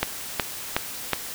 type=click train; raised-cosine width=0.3 ms; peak=-4 dBFS; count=4; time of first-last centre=0.03-1.133 s; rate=2.72 Hz; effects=white hiss -35 dBFS RMS until 1.34 s